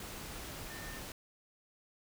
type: tone in noise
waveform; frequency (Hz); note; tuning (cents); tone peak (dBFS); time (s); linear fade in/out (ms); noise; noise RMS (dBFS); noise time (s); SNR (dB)
sine; 1800; A6; +39; -49; 0.7-0.99; 2; pink; -45; 0-1.12; -7
effects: none